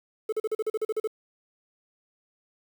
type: tone bursts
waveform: triangle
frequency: 435.1 Hz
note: A4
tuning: 19 cents flat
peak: -22 dBFS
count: 11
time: 0.29-1.075 s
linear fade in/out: 5 ms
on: 35 ms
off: 40 ms
effects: 8-bit